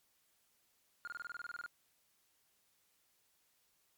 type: tone bursts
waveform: triangle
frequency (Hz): 1417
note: F6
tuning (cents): +25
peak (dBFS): -39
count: 13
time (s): 1.05-1.662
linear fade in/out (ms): 0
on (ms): 24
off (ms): 25
effects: white hiss -75 dBFS RMS until 3.97 s + MP3 96 kbps